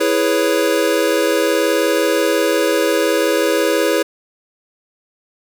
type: chord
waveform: square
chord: C# minor seventh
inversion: first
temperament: equal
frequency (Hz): 329.6 / 415.3 / 493.9 / 554.4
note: E4 / G#4 / B4 / C#5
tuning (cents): 0 / 0 / 0 / 0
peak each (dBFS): -20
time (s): 0-4.03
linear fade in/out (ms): 10
effects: none